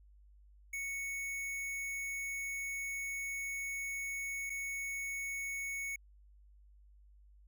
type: tone with dropouts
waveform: square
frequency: 2217 Hz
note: C#7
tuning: in tune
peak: -38 dBFS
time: 0.73-5.96 s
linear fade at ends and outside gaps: 5 ms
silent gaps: 4.497-4.501 s
effects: added 50 Hz sine -58 dBFS peak until 7.47 s